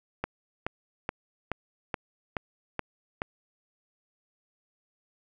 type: click train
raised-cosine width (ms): 0.5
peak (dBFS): -14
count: 8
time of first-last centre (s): 0.24-3.219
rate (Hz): 2.35
effects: none

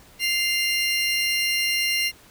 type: tone pair together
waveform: 30% pulse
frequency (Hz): 2093 / 2794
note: C7 / F7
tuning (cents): 0 / 0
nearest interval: perfect fourth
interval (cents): 500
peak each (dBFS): -21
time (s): 0.19-2.12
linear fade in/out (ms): 50
effects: pink hiss -51 dBFS RMS until 2.3 s

